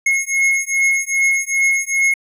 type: beating tone pair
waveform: square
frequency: 2166 / 2168.5 Hz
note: C#7 / C#7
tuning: -41 / -39 cents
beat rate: 2.5 Hz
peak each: -18 dBFS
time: 0.06-2.14 s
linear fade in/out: 5 ms
effects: low-pass 11000 Hz 12 dB/octave